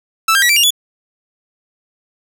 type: tone with pitch steps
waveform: sawtooth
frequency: 1320 / 1597.2 / 1932.6 / 2338 / 2829 / 3424 Hz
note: E6 / G6 / B6 / D7 / F7 / A7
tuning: +2 / +32 / -38 / -8 / +22 / -48 cents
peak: -6 dBFS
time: 0.28-0.706 s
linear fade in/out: 5 ms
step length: 71 ms
effects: none